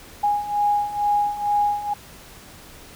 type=beating tone pair; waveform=sine; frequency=823 / 825.2 Hz; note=G#5 / G#5; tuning=-16 / -11 cents; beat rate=2.2 Hz; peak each=-24 / -20 dBFS; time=0.23-1.94 s; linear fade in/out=10 ms; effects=pink hiss -44 dBFS RMS until 2.95 s